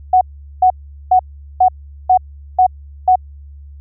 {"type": "tone bursts", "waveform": "sine", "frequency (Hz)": 740, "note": "F#5", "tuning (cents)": 0, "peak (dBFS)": -6, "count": 7, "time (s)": [0.13, 3.157], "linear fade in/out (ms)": 5, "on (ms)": 81, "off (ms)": 410, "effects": ["added 71 Hz sine -33 dBFS peak until 3.8 s"]}